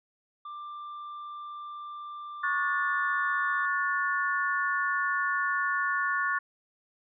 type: tone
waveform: triangle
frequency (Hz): 1184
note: D6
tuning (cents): +14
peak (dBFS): -36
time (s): 0.45-3.66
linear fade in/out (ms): 5
type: chord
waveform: sine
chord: F# minor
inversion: second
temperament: equal with one note detuned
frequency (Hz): 1108.7 / 1447 / 1760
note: C#6 / F#6 / A6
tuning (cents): 0 / -39 / 0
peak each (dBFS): -30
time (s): 2.43-6.39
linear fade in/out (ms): 10
effects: resampled to 11025 Hz